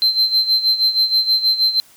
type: tone with tremolo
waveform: sine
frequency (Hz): 4106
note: C8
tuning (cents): -33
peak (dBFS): -8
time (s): 0.02-1.8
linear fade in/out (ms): 0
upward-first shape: sine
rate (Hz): 6.3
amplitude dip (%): 80
effects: tanh soft clip ceiling -10 dBFS + white hiss -49 dBFS RMS until 1.96 s